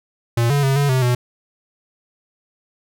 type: tone with pitch steps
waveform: square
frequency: 117.5 / 142.7 / 135.4 / 142.4 / 129.8 / 123.2 Hz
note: A#2 / D3 / C#3 / C#3 / C3 / B2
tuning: +14 / -49 / -40 / +47 / -13 / -4 cents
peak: -15 dBFS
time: 0.37-1.15 s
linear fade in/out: 5 ms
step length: 130 ms
effects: none